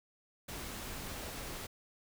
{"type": "noise", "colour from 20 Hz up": "pink", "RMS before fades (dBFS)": -43, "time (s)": [0.48, 1.67], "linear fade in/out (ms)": 10, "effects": []}